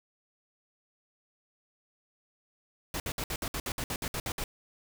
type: noise bursts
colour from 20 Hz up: pink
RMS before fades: -34 dBFS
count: 13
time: 2.94-4.44 s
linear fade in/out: 2 ms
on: 60 ms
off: 60 ms
effects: none